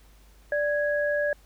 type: tone pair together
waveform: sine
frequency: 587.3 / 1661.1 Hz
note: D5 / G#6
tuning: 0 / 0 cents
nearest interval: octave + tritone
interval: 1800 cents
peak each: -24 / -28 dBFS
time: 0.52-1.33 s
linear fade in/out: 2 ms
effects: added 50 Hz sine -53 dBFS peak until 1.45 s + pink hiss -60 dBFS RMS until 1.45 s